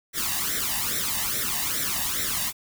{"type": "noise with flanger", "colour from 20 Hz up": "white", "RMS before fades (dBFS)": -27, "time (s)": [0.13, 2.53], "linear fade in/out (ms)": 50, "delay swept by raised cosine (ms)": [0.52, 1.09], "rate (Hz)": 2.4, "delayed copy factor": 0.8, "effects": []}